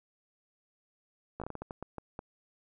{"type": "slowing click train", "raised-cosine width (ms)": 1, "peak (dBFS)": -25, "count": 11, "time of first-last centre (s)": [1.4, 2.191], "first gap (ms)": 16, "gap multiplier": 1.33, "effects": []}